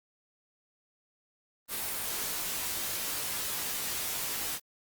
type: noise with comb filter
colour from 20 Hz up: white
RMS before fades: -34 dBFS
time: 1.68-4.6 s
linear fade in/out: 50 ms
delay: 19 ms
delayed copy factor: -0.8
effects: Opus 32 kbps